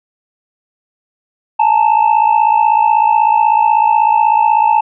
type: ring-modulated tone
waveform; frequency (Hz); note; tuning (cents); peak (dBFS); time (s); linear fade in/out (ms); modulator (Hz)
triangle; 880; A5; 0; -3; 1.59-4.81; 10; 28.1
effects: resampled to 8000 Hz